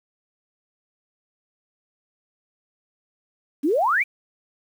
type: exponential sweep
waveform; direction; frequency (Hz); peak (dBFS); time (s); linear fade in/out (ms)
sine; up; 261.6 to 2489; -17; 3.63-4.04; 20
effects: 8-bit